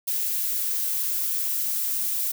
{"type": "noise with high-pass filter sweep", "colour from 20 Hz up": "violet", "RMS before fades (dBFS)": -26, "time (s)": [0.07, 2.32], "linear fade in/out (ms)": 10, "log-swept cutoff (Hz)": [1900, 570], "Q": 1.3, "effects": []}